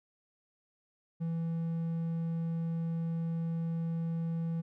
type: tone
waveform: triangle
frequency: 165.5 Hz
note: E3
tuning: 7 cents sharp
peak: -29 dBFS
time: 1.2-4.62 s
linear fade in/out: 20 ms
effects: none